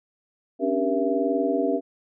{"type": "tone cluster", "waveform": "sine", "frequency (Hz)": [269.4, 290.2, 391.4, 475.1, 666], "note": ["C#4", "D4", "G4", "A#4", "E5"], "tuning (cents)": [-49, -21, -3, 33, 18], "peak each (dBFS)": -27, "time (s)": [0.59, 1.81], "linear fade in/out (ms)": 50, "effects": []}